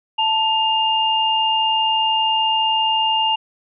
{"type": "tone pair together", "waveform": "sine", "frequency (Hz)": [885, 2814], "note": ["A5", "F7"], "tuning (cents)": [10, 12], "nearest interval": "octave + minor sixth", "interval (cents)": 2002, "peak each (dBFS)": -18, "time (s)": [0.18, 3.36], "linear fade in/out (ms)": 10, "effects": []}